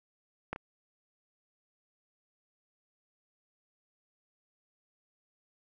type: clicks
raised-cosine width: 0.5 ms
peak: -19 / -26 dBFS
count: 2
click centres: 0.53 / 0.561 s
effects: none